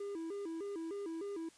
triangle tone with vibrato, 363.4 Hz, F#4, 31 cents flat, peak -37 dBFS, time 0-1.49 s, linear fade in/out 5 ms, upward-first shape square, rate 3.3 Hz, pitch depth 180 cents each way, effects white hiss -63 dBFS RMS until 1.57 s + resampled to 22050 Hz

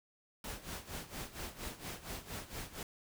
pink noise with tremolo, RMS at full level -42 dBFS, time 0.44-2.83 s, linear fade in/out 2 ms, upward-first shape sine, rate 4.3 Hz, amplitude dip 80%, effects none

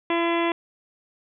harmonic tone, 338.1 Hz, E4, 44 cents sharp, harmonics 1 / 2 / 3 / 4 / 5 / 6 / 7 / 8 / 9 / 10, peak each -23 / -28 / -27 / -38 / -37 / -32 / -35 / -35 / -43 / -37 dBFS, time 0.1-0.52 s, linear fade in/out 2 ms, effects none

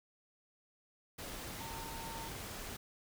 sine tone in noise, 909 Hz, A#5, 44 cents flat, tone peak -47 dBFS, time 1.6-2.29 s, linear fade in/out 10 ms, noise pink, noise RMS -45 dBFS, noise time 1.18-2.77 s, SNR -5 dB, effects none

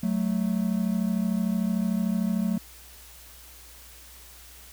triangle tone pair together, 186.65 / 220 Hz, F#3 / A3, +15 / 0 cents, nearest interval minor third, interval 285 cents, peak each -24 dBFS, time 0.03-2.58 s, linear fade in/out 5 ms, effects added 60 Hz sine -51 dBFS peak until 4.72 s + white hiss -49 dBFS RMS until 4.72 s

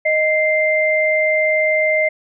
sine tone pair together, 622.3 / 2091 Hz, D#5 / C7, 0 / -2 cents, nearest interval octave + major sixth, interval 2098 cents, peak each -16 dBFS, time 0.05-2.09 s, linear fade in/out 10 ms, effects none

